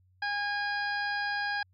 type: harmonic tone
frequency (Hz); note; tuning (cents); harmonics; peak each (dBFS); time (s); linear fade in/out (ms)
818; G#5; -26; 1 / 2 / 3 / 4 / 5 / 6; -34 / -31 / -44 / -47 / -45 / -41; 0.22-1.63; 5
effects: added 92 Hz sine -62 dBFS peak until 1.73 s